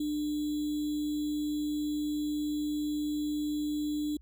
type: tone with sample-and-hold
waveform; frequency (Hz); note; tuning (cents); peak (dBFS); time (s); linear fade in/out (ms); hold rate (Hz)
sine; 298.5; D4; +28; -29; 0-4.17; 5; 3675
effects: added 60 Hz sine -52 dBFS peak until 4.21 s